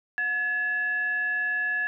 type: tone with frequency modulation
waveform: sine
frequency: 1703 Hz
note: G#6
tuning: 43 cents sharp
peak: -24 dBFS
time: 0.18-1.87 s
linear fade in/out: 0 ms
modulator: 980 Hz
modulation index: 0.28
effects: none